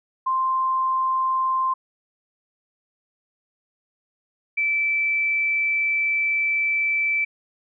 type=tone pair in turn; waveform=sine; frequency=1046.5 / 2322 Hz; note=C6 / D7; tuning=0 / -20 cents; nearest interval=octave + major second; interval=1380 cents; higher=second; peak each=-19 dBFS; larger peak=neither; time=0.26-1.74 / 4.57-7.25 s; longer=second; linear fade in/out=10 ms; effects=none